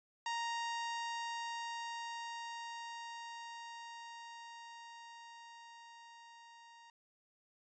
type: tone with level ramp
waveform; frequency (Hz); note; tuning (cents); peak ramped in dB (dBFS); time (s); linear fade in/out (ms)
sawtooth; 932.3; A#5; 0; -32 to -53; 0.26-6.9; 2
effects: resampled to 16000 Hz